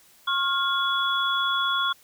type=tone cluster; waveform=sine; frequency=1087 / 1402 / 3384 Hz; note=C#6 / F6 / G#7; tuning=-34 / +6 / +32 cents; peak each=-26 dBFS; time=0.27-1.93 s; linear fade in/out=10 ms; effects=white hiss -56 dBFS RMS until 2.03 s